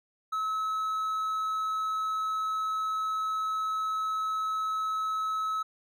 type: tone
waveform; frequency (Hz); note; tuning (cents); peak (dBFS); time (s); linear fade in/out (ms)
triangle; 1292; E6; -35; -26; 0.32-5.63; 10
effects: none